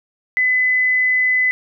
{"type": "tone", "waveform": "sine", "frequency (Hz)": 2012, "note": "B6", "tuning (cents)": 32, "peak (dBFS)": -13, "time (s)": [0.37, 1.51], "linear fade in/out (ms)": 0, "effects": []}